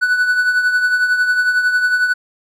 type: tone with tremolo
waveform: triangle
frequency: 1486 Hz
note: F#6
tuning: 7 cents sharp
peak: -8 dBFS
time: 0.01-2.14 s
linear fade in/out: 20 ms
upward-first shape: triangle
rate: 11 Hz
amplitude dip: 60%
effects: none